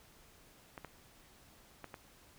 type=clicks; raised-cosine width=0.5 ms; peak=-30 dBFS; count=4; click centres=0.778 / 0.847 / 1.843 / 1.942 s; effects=pink hiss -62 dBFS RMS until 2.38 s